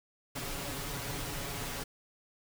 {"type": "noise with comb filter", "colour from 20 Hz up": "pink", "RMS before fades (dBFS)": -38, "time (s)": [0.35, 1.84], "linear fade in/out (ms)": 10, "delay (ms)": 7.1, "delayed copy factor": 0.7, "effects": []}